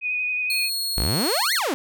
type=tone with vibrato; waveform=sine; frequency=2489 Hz; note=D#7; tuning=in tune; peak=-22 dBFS; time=0.01-0.7 s; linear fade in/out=50 ms; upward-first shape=triangle; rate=11 Hz; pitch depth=23 cents each way
type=tone; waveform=sawtooth; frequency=4318 Hz; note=C#8; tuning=46 cents flat; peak=-21 dBFS; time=0.5-1.59 s; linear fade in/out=2 ms
type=exponential two-way sweep; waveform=sawtooth; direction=up then down; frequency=41.2 to 2185 to 242.1 Hz; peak=-18 dBFS; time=0.97-1.74 s; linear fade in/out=0 ms; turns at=1.54 s
effects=none